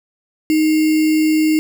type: tone with sample-and-hold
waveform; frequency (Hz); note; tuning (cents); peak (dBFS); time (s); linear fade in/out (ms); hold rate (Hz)
sine; 311.6; D#4; +3; -11; 0.5-1.59; 0; 2450
effects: none